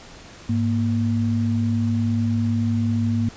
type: tone pair together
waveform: sine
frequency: 103.83 / 233.4 Hz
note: G#2 / A#3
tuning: 0 / +2 cents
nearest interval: octave + major second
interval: 1402 cents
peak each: -21 dBFS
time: 0.49-3.29 s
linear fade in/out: 5 ms
effects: pink hiss -43 dBFS RMS until 3.36 s + resampled to 16000 Hz